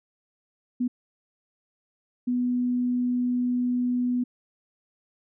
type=tone bursts at uneven times; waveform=sine; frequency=246.9 Hz; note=B3; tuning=in tune; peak=-22 dBFS; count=2; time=0.8-0.88 / 2.27-4.24 s; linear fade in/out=10 ms; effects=none